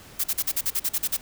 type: noise bursts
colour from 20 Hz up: blue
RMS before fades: -24 dBFS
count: 11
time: 0.19-1.17 s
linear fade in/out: 10 ms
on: 50 ms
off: 43 ms
effects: pink hiss -47 dBFS RMS until 1.21 s